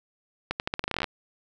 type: accelerating click train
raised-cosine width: 0.3 ms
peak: -11 dBFS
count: 15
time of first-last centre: 0.51-1.042 s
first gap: 89 ms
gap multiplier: 0.85
effects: none